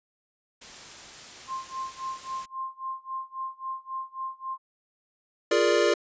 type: noise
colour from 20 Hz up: white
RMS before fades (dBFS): -44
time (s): 0.61-2.46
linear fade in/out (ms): 10
type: tone with tremolo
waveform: sine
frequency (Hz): 1055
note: C6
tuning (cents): +14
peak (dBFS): -29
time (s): 1.47-4.58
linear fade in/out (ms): 50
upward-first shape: sine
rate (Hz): 3.7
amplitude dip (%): 95
type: chord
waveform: square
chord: Bb dominant seventh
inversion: second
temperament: equal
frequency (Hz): 349.2 / 415.3 / 466.2 / 587.3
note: F4 / Ab4 / Bb4 / D5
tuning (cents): 0 / 0 / 0 / 0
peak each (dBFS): -27 / -26 / -26 / -26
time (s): 5.51-5.94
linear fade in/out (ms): 5
effects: resampled to 16000 Hz